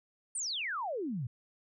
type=exponential sweep; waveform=sine; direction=down; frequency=9310 to 110 Hz; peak=-33 dBFS; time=0.35-1.27 s; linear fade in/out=5 ms; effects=none